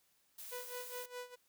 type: noise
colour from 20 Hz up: blue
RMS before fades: -49 dBFS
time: 0.38-1.06 s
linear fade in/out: 5 ms
type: tone with tremolo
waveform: sawtooth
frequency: 493.9 Hz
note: B4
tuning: in tune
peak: -38 dBFS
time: 0.51-1.36 s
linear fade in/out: 20 ms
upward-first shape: sine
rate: 4.8 Hz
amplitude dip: 85%
effects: white hiss -74 dBFS RMS until 1.48 s